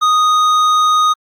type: tone with hard clipping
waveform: sine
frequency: 1243 Hz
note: D#6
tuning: 2 cents flat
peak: -11 dBFS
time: 0.01-1.14 s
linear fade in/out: 20 ms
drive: 9 dB
effects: Opus 48 kbps